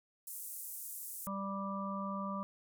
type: band-pass noise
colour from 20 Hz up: white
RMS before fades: -45 dBFS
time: 0.27-1.27 s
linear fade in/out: 2 ms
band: 8200 to 16000 Hz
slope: 24 dB/octave
type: harmonic tone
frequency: 196.2 Hz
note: G3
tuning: 2 cents sharp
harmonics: 1 / 3 / 5 / 6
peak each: -39 / -45 / -45 / -41 dBFS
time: 1.27-2.43 s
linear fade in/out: 0 ms
effects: none